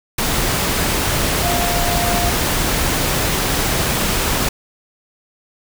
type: tone in noise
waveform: sine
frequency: 699 Hz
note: F5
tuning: 1 cent sharp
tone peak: -21 dBFS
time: 1.43-2.3 s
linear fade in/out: 5 ms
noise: pink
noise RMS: -18 dBFS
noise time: 0.18-4.49 s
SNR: -6 dB
effects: none